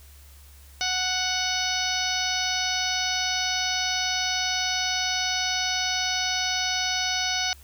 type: harmonic tone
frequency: 740 Hz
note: F#5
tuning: in tune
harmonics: 1 / 2 / 3 / 4 / 5 / 6 / 7 / 8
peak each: -32 / -32 / -32 / -32 / -32 / -32 / -32 / -32 dBFS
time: 0.81-7.53 s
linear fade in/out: 0 ms
effects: added 70 Hz sine -47 dBFS peak until 7.63 s + white hiss -54 dBFS RMS until 7.63 s